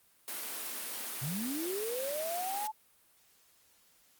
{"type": "high-pass noise", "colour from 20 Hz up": "white", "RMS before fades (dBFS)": -39, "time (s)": [0.28, 2.67], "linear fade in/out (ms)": 0, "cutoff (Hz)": 210, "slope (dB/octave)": 48}
{"type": "linear sweep", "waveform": "sine", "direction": "up", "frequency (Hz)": [122.1, 880], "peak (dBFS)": -34, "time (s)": [1.21, 2.72], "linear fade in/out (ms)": 20}
{"effects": ["white hiss -66 dBFS RMS until 4.19 s", "Opus 32 kbps"]}